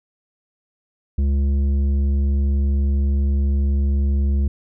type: tone with tanh clipping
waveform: triangle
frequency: 69.7 Hz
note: C#2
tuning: 10 cents sharp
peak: -17 dBFS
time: 1.18-4.48 s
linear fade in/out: 5 ms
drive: 13 dB
effects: none